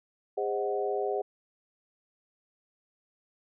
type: chord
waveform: sine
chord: Ab dominant seventh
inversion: none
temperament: equal with one note detuned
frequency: 407 / 523.3 / 622.3 / 740 Hz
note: Ab4 / C5 / Eb5 / Gb5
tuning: -35 / 0 / 0 / 0 cents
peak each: -30 / -35 / -36 / -34 dBFS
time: 0.37-1.22 s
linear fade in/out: 10 ms
effects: none